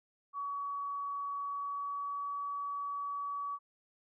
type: tone with pitch glide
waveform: sine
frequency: 1131 to 1138.2 Hz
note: C#6 to C#6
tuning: +34 to +45 cents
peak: -35 dBFS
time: 0.33-3.59 s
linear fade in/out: 50 ms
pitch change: +11 cents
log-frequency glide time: 1.38-2.38 s
effects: none